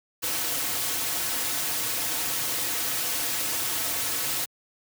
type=noise with comb filter; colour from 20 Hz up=white; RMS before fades=-28 dBFS; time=0.22-4.46 s; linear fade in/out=20 ms; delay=5 ms; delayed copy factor=-0.75; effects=high-pass 100 Hz 12 dB/octave